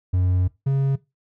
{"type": "tone pair in turn", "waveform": "triangle", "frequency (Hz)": [91.2, 136.65], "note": ["F#2", "C#3"], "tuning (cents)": [-24, -24], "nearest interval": "perfect fifth", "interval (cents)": 700, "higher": "second", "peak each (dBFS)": -15, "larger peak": "neither", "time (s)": [[0.13, 0.48], [0.66, 0.96]], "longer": "first", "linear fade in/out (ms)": 10, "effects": ["noise-tail reverb RT60 0.2 s tail -18 dB re dry"]}